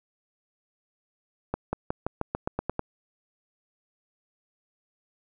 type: accelerating click train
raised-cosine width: 1 ms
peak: -13 dBFS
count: 10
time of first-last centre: 1.54-2.794 s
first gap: 190 ms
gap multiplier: 0.92
effects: none

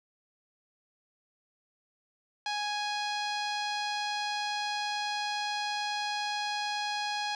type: tone with low-pass filter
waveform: sawtooth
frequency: 830.6 Hz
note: G#5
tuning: in tune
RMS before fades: -33 dBFS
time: 2.46-7.35 s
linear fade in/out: 2 ms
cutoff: 4600 Hz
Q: 2.5
effects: none

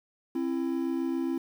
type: tone pair together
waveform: triangle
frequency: 266.1 / 333.4 Hz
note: C4 / E4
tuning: +29 / +20 cents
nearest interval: major third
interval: 391 cents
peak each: -28 dBFS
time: 0.35-1.38 s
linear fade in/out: 5 ms
effects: 9-bit

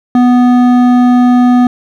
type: tone with hard clipping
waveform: triangle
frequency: 246.9 Hz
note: B3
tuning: in tune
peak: -6 dBFS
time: 0.15-1.67 s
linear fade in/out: 2 ms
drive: 14 dB
effects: none

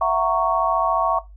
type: chord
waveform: sine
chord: F# dominant seventh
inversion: third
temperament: just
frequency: 666 / 740 / 925 / 1110 Hz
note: E5 / F#5 / A#5 / C#6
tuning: +18 / 0 / -14 / +2 cents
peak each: -22 / -24 / -25 / -20 dBFS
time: 0.01-1.19 s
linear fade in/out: 5 ms
effects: noise-tail reverb RT60 0.2 s tail -17 dB re dry + added 50 Hz sine -40 dBFS peak until 1.36 s

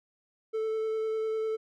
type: tone with vibrato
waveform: triangle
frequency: 440 Hz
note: A4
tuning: in tune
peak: -26 dBFS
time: 0.53-1.57 s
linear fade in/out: 20 ms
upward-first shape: square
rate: 10 Hz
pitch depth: 8 cents each way
effects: none

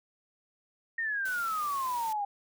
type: exponential sweep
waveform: sine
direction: down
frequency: 1864.7 to 797 Hz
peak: -29 dBFS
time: 0.98-2.25 s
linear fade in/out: 5 ms
type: noise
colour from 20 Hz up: white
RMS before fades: -45 dBFS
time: 1.25-2.13 s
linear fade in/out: 5 ms
effects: none

